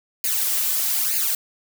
blue noise with flanger, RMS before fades -22 dBFS, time 0.24-1.35 s, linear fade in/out 2 ms, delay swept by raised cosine 0.43 to 3.43 ms, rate 1.1 Hz, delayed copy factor +0.75, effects none

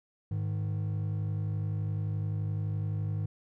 triangle tone pair together, 103.5 / 155.19 Hz, G#2 / D#3, -5 / -4 cents, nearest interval perfect fifth, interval 701 cents, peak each -28 / -33 dBFS, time 0.31-3.26 s, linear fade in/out 5 ms, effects tanh soft clip ceiling -20 dBFS

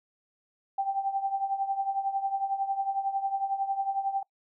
sine tone with tremolo, 784 Hz, G5, in tune, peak -23 dBFS, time 0.78-4.23 s, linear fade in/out 5 ms, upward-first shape triangle, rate 11 Hz, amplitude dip 80%, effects noise-tail reverb RT60 0.1 s tail -23 dB re dry

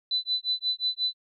sine tone with tremolo, 4000 Hz, B7, 21 cents sharp, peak -22 dBFS, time 0.11-1.14 s, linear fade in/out 2 ms, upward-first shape sine, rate 5.6 Hz, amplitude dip 100%, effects none

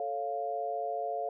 sine chord, A augmented, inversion none, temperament equal, 440 / 554.4 / 698.5 Hz, A4 / C#5 / E#5, 0 / 0 / 0 cents, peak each -38 / -38 / -33 dBFS, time 0-1.29 s, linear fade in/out 2 ms, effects none

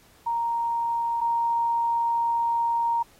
sine tone pair in turn, 932.3 / 932.3 Hz, A#5 / A#5, 0 / 0 cents, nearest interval unison, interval 0 cents, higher neither, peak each -23 / -21 dBFS, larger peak second, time 0.26-1.21 / 1.21-3.03 s, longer second, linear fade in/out 10 ms, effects pink hiss -57 dBFS RMS until 3.19 s + AAC 48 kbps

